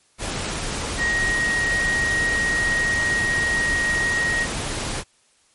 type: tone in noise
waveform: sine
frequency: 1882 Hz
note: A#6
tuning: 16 cents sharp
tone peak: -19 dBFS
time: 0.97-4.47 s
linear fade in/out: 50 ms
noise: pink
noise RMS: -27 dBFS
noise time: 0.18-5.04 s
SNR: +5 dB
effects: white hiss -60 dBFS RMS until 5.54 s + MP3 48 kbps